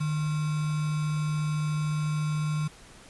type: tone with sample-and-hold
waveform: sine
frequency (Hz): 152.3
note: D#3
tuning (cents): -37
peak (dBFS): -25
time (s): 0-2.68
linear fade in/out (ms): 10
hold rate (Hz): 1225
effects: pink hiss -51 dBFS RMS until 3.09 s + resampled to 24000 Hz